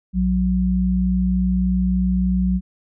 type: tone pair together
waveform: sine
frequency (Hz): 61.65 / 185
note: B1 / F#3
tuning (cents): -2 / 0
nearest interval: octave + perfect fifth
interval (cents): 1902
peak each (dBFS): -21 / -17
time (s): 0.13-2.61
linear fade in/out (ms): 50
effects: none